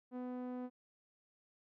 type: tone with low-pass filter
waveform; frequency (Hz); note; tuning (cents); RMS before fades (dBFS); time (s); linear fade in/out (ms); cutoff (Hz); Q
sawtooth; 250; B3; +21; -43; 0.11-0.7; 50; 830; 0.61
effects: none